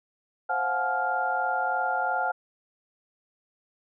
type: tone cluster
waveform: sine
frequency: 526 / 690 / 733 / 855 / 1400 Hz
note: C5 / F5 / F#5 / A5 / F6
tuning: +9 / -21 / -16 / -50 / +4 cents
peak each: -35 / -36 / -28 / -30 / -29 dBFS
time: 0.49-2.32 s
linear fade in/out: 10 ms
effects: none